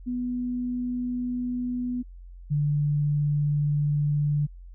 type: tone pair in turn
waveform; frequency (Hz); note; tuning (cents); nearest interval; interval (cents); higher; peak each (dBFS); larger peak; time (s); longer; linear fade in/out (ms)
sine; 246.9 / 146.81; B3 / D3; 0 / 0; major sixth; 900; first; -26 / -21; second; 0.06-2.03 / 2.5-4.47; neither; 20
effects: added 44 Hz sine -41 dBFS peak until 4.74 s